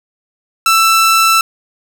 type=tone; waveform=sawtooth; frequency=1329 Hz; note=E6; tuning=14 cents sharp; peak=-4 dBFS; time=0.66-1.41 s; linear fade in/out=2 ms; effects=none